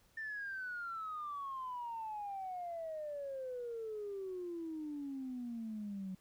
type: exponential sweep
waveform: sine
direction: down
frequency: 1800 to 185 Hz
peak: -39 dBFS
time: 0.17-6.15 s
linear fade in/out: 5 ms
effects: tanh soft clip ceiling -35 dBFS + pink hiss -70 dBFS RMS until 6.2 s